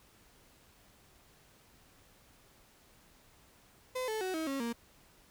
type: tone with pitch steps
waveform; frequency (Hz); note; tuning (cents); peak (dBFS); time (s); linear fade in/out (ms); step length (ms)
35% pulse; 510 / 436.4 / 373.3 / 319.4 / 273.3 / 233.8; C5 / A4 / F#4 / D#4 / C#4 / A#3; -44 / -14 / +15 / +45 / -24 / +5; -32; 3.95-4.73; 10; 130
effects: pink hiss -63 dBFS RMS until 5.3 s